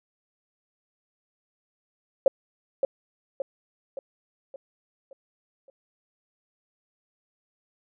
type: tone with echo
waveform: sine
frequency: 542 Hz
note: C#5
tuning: 39 cents flat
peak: -13 dBFS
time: 2.26-2.28 s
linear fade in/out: 2 ms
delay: 570 ms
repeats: 6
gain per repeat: -6 dB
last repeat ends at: 5.7 s
effects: none